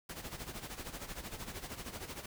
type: noise with tremolo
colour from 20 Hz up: pink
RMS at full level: -42 dBFS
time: 0.09-2.26 s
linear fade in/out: 5 ms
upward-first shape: sine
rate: 13 Hz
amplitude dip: 70%
effects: none